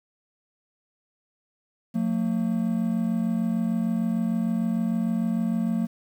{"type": "tone pair together", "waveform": "triangle", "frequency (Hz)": [179.98, 226.6], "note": ["F#3", "A#3"], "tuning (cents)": [-48, -49], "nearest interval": "major third", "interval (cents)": 399, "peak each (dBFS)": [-25, -22], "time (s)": [1.94, 5.87], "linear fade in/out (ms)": 20, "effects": ["9-bit"]}